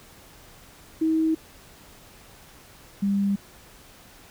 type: tone pair in turn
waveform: sine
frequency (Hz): 319.4 / 199.21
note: D#4 / G3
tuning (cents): +45 / +28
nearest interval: minor sixth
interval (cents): 817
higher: first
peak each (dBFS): -19 / -20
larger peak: first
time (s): 1.01-1.35 / 3.02-3.36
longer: neither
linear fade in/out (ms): 10
effects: pink hiss -50 dBFS RMS until 4.3 s